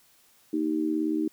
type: harmonic tone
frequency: 77.9 Hz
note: D#2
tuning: 3 cents sharp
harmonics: 3 / 4 / 5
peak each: -33 / -25 / -34 dBFS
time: 0.53-1.28 s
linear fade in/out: 5 ms
effects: white hiss -61 dBFS RMS until 1.32 s